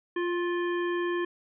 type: harmonic tone with a mistuned harmonic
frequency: 349.2 Hz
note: F4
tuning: in tune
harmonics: 1 / 3 / 5 / 7 / 9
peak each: -27 / -36 / -36 / -47 / -46 dBFS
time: 0.16-1.25 s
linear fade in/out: 5 ms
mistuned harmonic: 3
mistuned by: +21 cents
effects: none